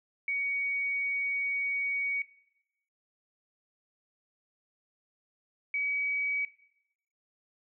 sine tone pair in turn, 2245 / 2270 Hz, C#7 / C#7, +21 / +41 cents, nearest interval unison, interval 20 cents, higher second, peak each -28 dBFS, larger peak neither, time 0.28-2.22 / 5.74-6.45 s, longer first, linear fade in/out 2 ms, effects noise-tail reverb RT60 0.8 s tail -17 dB re dry

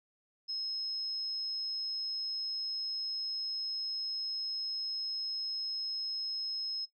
sine tone, 5160 Hz, E8, 38 cents flat, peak -33 dBFS, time 0.48-6.86 s, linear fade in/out 20 ms, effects noise-tail reverb RT60 0.1 s tail -18 dB re dry

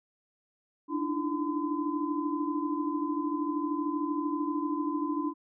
sine tone cluster, 292.9 / 305.9 / 333.4 / 1018 Hz, D4 / D#4 / E4 / C6, -5 / -29 / +20 / -48 cents, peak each -31 / -36 / -35 / -35 dBFS, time 0.88-5.34 s, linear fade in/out 50 ms, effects none

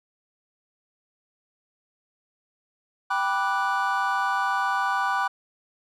triangle chord, G major seventh, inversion none, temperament equal with one note detuned, 784 / 982.1 / 1174.7 / 1480 Hz, G5 / B5 / D6 / F#6, 0 / -10 / 0 / 0 cents, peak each -26 dBFS, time 3.1-5.28 s, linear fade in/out 10 ms, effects none

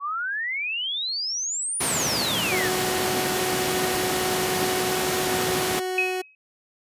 sine exponential two-way sweep, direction up then down, 1105 to 9900 to 1613 Hz, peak -25 dBFS, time 0-2.71 s, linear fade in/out 50 ms, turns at 1.81 s
pink noise, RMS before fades -25 dBFS, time 1.8-5.8 s, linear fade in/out 10 ms
30% pulse tone, 370 Hz, F#4, in tune, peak -23 dBFS, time 2.51-6.22 s, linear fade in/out 10 ms
sine tone with exponential decay, 2547 Hz, D#7, 40 cents sharp, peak -17 dBFS, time 5.98-6.35 s, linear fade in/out 2 ms, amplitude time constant 79 ms
effects high-pass 150 Hz 12 dB/octave + resampled to 32000 Hz

